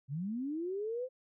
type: linear sweep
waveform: sine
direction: up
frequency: 126.7 to 523.3 Hz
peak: -34 dBFS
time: 0.08-1.09 s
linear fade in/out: 50 ms
effects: none